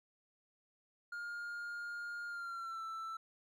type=tone with pitch glide; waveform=triangle; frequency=1415 to 1327.9 Hz; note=F6 to E6; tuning=+22 to +12 cents; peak=-39 dBFS; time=1.12-3.17 s; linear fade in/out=5 ms; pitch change=-110 cents; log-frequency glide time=2.27-2.83 s; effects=none